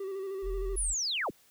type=tone with vibrato; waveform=triangle; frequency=387.2 Hz; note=G4; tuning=21 cents flat; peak=-32 dBFS; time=0-0.76 s; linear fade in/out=5 ms; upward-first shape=square; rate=13 Hz; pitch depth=34 cents each way
type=tone; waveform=sine; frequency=42.17 Hz; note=E1; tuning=40 cents sharp; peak=-32 dBFS; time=0.42-0.95 s; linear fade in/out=50 ms
type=linear sweep; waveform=sine; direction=down; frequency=10630 to 35.32 Hz; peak=-29 dBFS; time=0.76-1.31 s; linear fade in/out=20 ms
effects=white hiss -63 dBFS RMS until 1.5 s